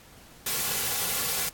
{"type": "noise with comb filter", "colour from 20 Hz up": "white", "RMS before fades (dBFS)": -28, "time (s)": [0.46, 1.49], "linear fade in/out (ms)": 5, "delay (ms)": 3.2, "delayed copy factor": -0.65, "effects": ["pink hiss -52 dBFS RMS until 1.53 s", "AAC 64 kbps"]}